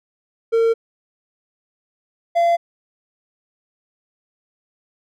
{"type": "tone pair in turn", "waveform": "triangle", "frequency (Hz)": [456.3, 683.7], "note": ["A#4", "F5"], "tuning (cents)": [-37, -37], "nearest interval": "perfect fifth", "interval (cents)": 700, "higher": "second", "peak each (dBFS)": -11, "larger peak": "neither", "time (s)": [[0.52, 0.74], [2.35, 2.57]], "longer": "neither", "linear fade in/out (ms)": 20, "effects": []}